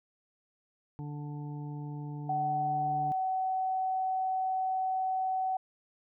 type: harmonic tone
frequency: 146.83 Hz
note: D3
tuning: in tune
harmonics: 1 / 2 / 3 / 5 / 6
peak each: -37 / -44 / -53 / -55 / -51 dBFS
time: 0.99-3.12 s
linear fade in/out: 0 ms
type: tone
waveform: sine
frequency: 754 Hz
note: F#5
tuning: 32 cents sharp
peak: -28 dBFS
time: 2.29-5.57 s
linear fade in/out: 5 ms
effects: none